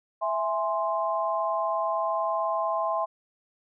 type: chord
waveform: sine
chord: E augmented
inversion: none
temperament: equal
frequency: 659.3 / 830.6 / 1046.5 Hz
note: E5 / G#5 / B#5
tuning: 0 / 0 / 0 cents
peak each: -28 / -31 / -28 dBFS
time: 0.21-3.06 s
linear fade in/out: 20 ms
effects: none